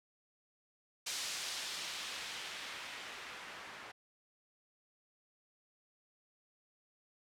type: noise with low-pass filter sweep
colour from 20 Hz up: blue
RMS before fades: -44 dBFS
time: 1.06-3.92 s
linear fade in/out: 10 ms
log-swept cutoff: 5600 to 1500 Hz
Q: 0.88
effects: none